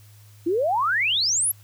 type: exponential sweep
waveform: sine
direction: up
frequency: 316.7 to 11910 Hz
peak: -19 dBFS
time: 0.46-1.52 s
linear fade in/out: 10 ms
effects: added 104 Hz sine -47 dBFS peak until 1.63 s + white hiss -56 dBFS RMS until 1.63 s